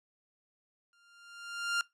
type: tone with exponential growth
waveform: sawtooth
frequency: 1396.9 Hz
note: F6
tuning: in tune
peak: -23 dBFS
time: 0.93-1.81 s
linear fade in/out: 1 ms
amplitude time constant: 190 ms
effects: noise-tail reverb RT60 0.2 s tail -22 dB re dry + low-pass 8000 Hz 12 dB/octave